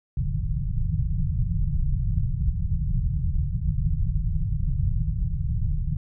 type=low-pass noise; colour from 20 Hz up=pink; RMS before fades=-24 dBFS; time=0.17-5.97 s; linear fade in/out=2 ms; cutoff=170 Hz; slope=96 dB/octave; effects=none